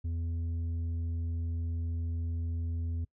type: tone with tanh clipping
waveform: triangle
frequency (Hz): 83.5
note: E2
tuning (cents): +23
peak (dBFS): -32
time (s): 0.04-3.05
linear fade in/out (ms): 10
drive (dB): 10
effects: noise-tail reverb RT60 0.1 s tail -25 dB re dry